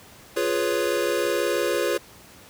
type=chord; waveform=square; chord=C# dominant seventh; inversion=first; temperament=equal; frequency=349.2 / 415.3 / 493.9 / 554.4 Hz; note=E#4 / G#4 / B4 / C#5; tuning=0 / 0 / 0 / 0 cents; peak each=-28 dBFS; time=0.36-1.98 s; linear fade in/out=10 ms; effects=pink hiss -48 dBFS RMS until 2.49 s + high-pass 60 Hz 12 dB/octave